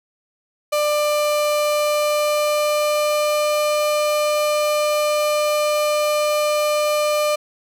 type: tone with pitch glide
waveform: 35% pulse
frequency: 595 to 598.8 Hz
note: D5 to D5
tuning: +22 to +33 cents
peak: -15 dBFS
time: 0.72-7.36 s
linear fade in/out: 10 ms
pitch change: +11 cents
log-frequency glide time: 1.58-3.51 s
effects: none